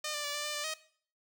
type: tone with pitch steps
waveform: 5% pulse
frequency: 607 / 591 / 580 / 590 / 597 / 590 / 628 Hz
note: D#5 / D5 / D5 / D5 / D5 / D5 / D#5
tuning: -43 / +11 / -22 / +8 / +28 / +8 / +16 cents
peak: -23 dBFS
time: 0.04-0.74 s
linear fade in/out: 5 ms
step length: 100 ms
effects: noise-tail reverb RT60 0.5 s tail -17 dB re dry